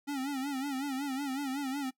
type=tone with vibrato; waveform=square; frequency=273.6 Hz; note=C#4; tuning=23 cents flat; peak=-33 dBFS; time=0.07-1.91 s; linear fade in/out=20 ms; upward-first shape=sine; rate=5.4 Hz; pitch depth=99 cents each way; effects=noise-tail reverb RT60 0.1 s tail -20 dB re dry